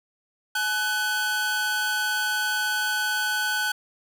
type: tone cluster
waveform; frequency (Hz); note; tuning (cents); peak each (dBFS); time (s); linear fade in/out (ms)
45% pulse; 847 / 1497 / 3244; G#5 / F#6 / G#7; +34 / +20 / -41; -32 / -24 / -33; 0.55-3.72; 5
effects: none